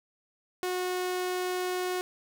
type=tone; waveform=sawtooth; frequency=364.4 Hz; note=F#4; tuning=26 cents flat; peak=-25 dBFS; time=0.63-2.01 s; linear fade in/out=0 ms; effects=none